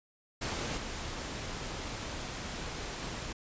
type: noise with level steps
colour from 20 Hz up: pink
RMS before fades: -35 / -39 dBFS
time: 0.41-3.33 s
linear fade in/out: 10 ms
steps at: 0.77 s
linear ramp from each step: 2 ms
effects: resampled to 16000 Hz